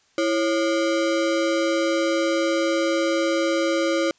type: ring-modulated tone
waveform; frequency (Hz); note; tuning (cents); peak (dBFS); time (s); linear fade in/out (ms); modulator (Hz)
square; 440; A4; 0; -17; 0.18-4.11; 2; 108
effects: white hiss -61 dBFS RMS until 4.18 s + resampled to 16000 Hz